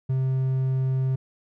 triangle tone, 131.5 Hz, C3, 9 cents sharp, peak -19 dBFS, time 0.09-1.16 s, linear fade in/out 10 ms, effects none

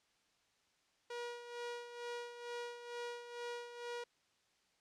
sawtooth tone with tremolo, 479.4 Hz, A#4, 48 cents sharp, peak -37 dBFS, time 1.1-4.04 s, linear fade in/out 5 ms, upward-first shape sine, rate 2.2 Hz, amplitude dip 65%, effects white hiss -75 dBFS RMS until 4.8 s + low-pass 6000 Hz 12 dB/octave

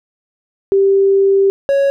sine / triangle tone pair in turn, 392 / 554.4 Hz, G4 / C#5, 0 / 0 cents, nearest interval tritone, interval 600 cents, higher second, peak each -8 dBFS, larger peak neither, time 0.72-1.5 / 1.69-1.9 s, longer first, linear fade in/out 0 ms, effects none

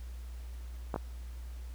clicks, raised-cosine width 1 ms, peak -19 dBFS, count 2, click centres 0.942 / 0.961 s, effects added 60 Hz sine -40 dBFS peak until 1.74 s + pink hiss -59 dBFS RMS until 1.74 s

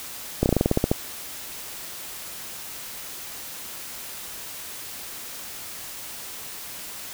slowing click train, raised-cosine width 2 ms, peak -5 dBFS, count 11, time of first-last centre 0.43-0.915 s, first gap 29 ms, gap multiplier 1.11, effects white hiss -37 dBFS RMS until 7.13 s

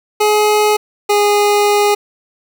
25% pulse tone pair in turn, 421.7 / 412.5 Hz, G#4 / G#4, +26 / -12 cents, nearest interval unison, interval 38 cents, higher first, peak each -6 dBFS, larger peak neither, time 0.2-0.77 / 1.09-1.95 s, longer second, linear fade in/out 10 ms, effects 8-bit

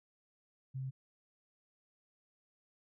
sine tone, 132.2 Hz, C3, 18 cents sharp, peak -37 dBFS, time 0.74-0.91 s, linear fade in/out 20 ms, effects none

